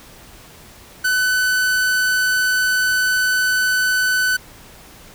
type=tone; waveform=45% pulse; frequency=1504 Hz; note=F#6; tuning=28 cents sharp; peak=-15 dBFS; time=1.04-4.37 s; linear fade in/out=10 ms; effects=pink hiss -43 dBFS RMS until 5.14 s